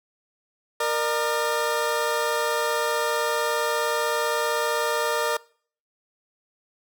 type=tone pair together; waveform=20% pulse; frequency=466.2 / 601.7 Hz; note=A#4 / D5; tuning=0 / +42 cents; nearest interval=major third; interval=442 cents; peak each=-20 / -21 dBFS; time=0.8-5.37 s; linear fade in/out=5 ms; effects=noise-tail reverb RT60 0.5 s tail -23 dB re dry